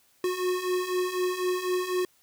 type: beating tone pair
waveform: square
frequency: 361.6 / 365.6 Hz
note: F#4 / F#4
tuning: -40 / -21 cents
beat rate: 4 Hz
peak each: -32 / -28 dBFS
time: 0.24-2.05 s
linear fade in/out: 2 ms
effects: white hiss -64 dBFS RMS until 2.22 s